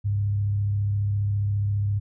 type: tone with frequency modulation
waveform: sine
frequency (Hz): 101.4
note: G#2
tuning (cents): -41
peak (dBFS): -21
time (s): 0.04-2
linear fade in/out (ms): 20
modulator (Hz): 34.7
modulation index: 0.23
effects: none